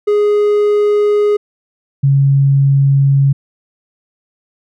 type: tone pair in turn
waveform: triangle / sine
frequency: 415.3 / 138.29 Hz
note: G#4 / C#3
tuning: 0 / -4 cents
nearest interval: octave + perfect fifth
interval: 1904 cents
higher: first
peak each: -7 dBFS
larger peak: neither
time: 0.07-1.37 / 2.03-3.33 s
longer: neither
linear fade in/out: 10 ms
effects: none